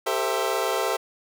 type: chord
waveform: 25% pulse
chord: A minor seventh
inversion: third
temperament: equal with one note detuned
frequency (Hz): 392 / 449 / 523.3 / 659.3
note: G4 / A4 / C5 / E5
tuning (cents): 0 / +35 / 0 / 0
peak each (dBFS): -25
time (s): 0.06-0.97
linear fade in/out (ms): 10
effects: none